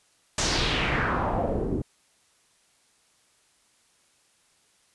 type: noise with low-pass filter sweep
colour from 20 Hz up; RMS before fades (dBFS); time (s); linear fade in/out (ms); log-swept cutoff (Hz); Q
pink; -26; 0.38-1.82; 2; 7100 to 280; 2.6
effects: white hiss -64 dBFS RMS until 4.94 s + resampled to 24000 Hz